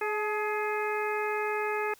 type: harmonic tone with a mistuned harmonic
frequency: 420.8 Hz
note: G#4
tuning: 23 cents sharp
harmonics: 1 / 2 / 3 / 4 / 5 / 6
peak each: -31 / -34 / -36 / -37 / -38 / -39 dBFS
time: 0.01-1.94 s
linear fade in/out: 5 ms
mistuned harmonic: 2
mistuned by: +37 cents
effects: white hiss -58 dBFS RMS until 1.99 s